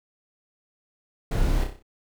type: noise with echo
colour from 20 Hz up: brown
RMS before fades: -24 dBFS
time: 1.31-1.64 s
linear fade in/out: 5 ms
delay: 31 ms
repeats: 6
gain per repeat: -5 dB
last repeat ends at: 1.826 s
effects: none